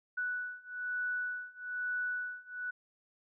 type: beating tone pair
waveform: sine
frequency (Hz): 1480 / 1481.1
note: F#6 / F#6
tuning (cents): 0 / +1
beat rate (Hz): 1.1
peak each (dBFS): -38 / -37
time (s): 0.17-2.71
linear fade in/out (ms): 10
effects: none